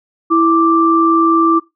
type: tone pair together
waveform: sine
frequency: 329.6 / 1174.7 Hz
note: E4 / D6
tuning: 0 / 0 cents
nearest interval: octave + minor seventh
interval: 2200 cents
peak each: -11 dBFS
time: 0.3-1.6 s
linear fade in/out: 20 ms
effects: noise-tail reverb RT60 0.2 s tail -21 dB re dry